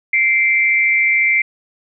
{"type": "tone pair together", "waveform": "sine", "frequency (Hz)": [2093, 2327], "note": ["C7", "D7"], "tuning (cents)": [0, -17], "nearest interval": "major second", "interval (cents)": 183, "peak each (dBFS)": [-13, -16], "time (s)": [0.13, 1.42], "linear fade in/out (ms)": 5, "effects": []}